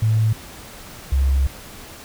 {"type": "tone pair in turn", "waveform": "sine", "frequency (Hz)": [110, 67.49], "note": ["A2", "C#2"], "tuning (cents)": [0, -46], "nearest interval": "minor sixth", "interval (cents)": 846, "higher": "first", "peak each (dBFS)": -14, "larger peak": "neither", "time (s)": [[0.02, 0.33], [1.12, 1.47]], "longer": "second", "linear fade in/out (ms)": 5, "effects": ["pink hiss -39 dBFS RMS until 2.04 s"]}